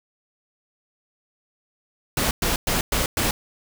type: noise bursts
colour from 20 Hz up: pink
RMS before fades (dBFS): -22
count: 5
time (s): 2.17-3.31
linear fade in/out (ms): 2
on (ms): 140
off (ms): 110
effects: none